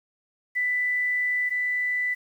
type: tone pair in turn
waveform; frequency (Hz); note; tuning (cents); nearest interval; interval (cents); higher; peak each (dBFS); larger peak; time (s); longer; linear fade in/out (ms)
sine; 1987 / 1987; B6 / B6; +10 / +10; unison; 0; neither; -22 / -23; first; 0.55-1.5 / 1.5-2.15; first; 20
effects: 9-bit